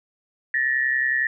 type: tone pair together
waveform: sine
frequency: 1760 / 1890.8 Hz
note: A6 / A#6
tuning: 0 / +24 cents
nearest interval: minor second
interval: 124 cents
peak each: -22 dBFS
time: 0.54-1.27 s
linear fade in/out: 2 ms
effects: none